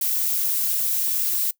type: noise with amplitude modulation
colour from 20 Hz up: violet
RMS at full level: -20 dBFS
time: 0.01-1.51 s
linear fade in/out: 5 ms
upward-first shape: sine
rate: 240 Hz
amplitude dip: 60%
effects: noise-tail reverb RT60 0.1 s tail -21 dB re dry